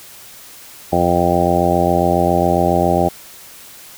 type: harmonic tone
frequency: 87.31 Hz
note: F2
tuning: in tune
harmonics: 1 / 2 / 3 / 4 / 5 / 6 / 7 / 8 / 9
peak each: -23 / -20 / -23 / -20 / -24 / -23 / -19 / -22 / -18 dBFS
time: 0.92-3.09 s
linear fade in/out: 10 ms
effects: white hiss -39 dBFS RMS until 3.97 s